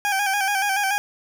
20% pulse tone with vibrato, 796 Hz, G5, 26 cents sharp, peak -15 dBFS, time 0.05-0.98 s, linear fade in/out 0 ms, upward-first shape square, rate 7 Hz, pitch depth 50 cents each way, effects 8-bit

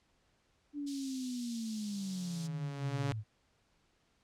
sine linear sweep, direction down, 293.7 to 103.83 Hz, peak -36 dBFS, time 0.73-3.24 s, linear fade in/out 50 ms
pink high-pass noise, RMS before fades -46 dBFS, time 0.86-2.48 s, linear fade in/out 20 ms, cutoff 4000 Hz, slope 24 dB/octave
sawtooth tone with exponential growth, 140.7 Hz, C#3, 26 cents sharp, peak -28 dBFS, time 1.51-3.12 s, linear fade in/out 0 ms, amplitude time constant 350 ms
effects pink hiss -73 dBFS RMS until 4.23 s + low-pass 7000 Hz 12 dB/octave

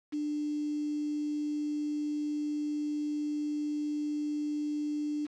sine tone with quantisation, 297.4 Hz, D4, 22 cents sharp, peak -30 dBFS, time 0.12-5.27 s, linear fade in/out 20 ms, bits 8, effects low-pass 5000 Hz 12 dB/octave

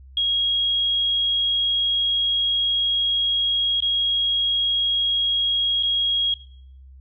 sine tone with dropouts, 3287 Hz, G#7, 19 cents flat, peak -18 dBFS, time 0.17-6.34 s, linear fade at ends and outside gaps 2 ms, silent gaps 3.804-3.823 / 5.827-5.832 s, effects noise-tail reverb RT60 0.6 s tail -19 dB re dry + added 66 Hz sine -42 dBFS peak until 7 s

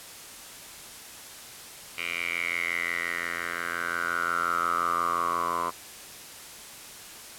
10% pulse tone with band-pass filter sweep, 85.7 Hz, F2, 32 cents flat, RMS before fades -29 dBFS, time 1.97-5.71 s, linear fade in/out 20 ms, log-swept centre 2500 to 1000 Hz, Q 8.8, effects white hiss -44 dBFS RMS until 7.38 s + low-pass 12000 Hz 12 dB/octave

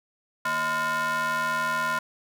square ring-modulated tone, 196.7 Hz, G3, 6 cents sharp, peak -22 dBFS, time 0.45-1.99 s, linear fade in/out 5 ms, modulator 1220 Hz, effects none

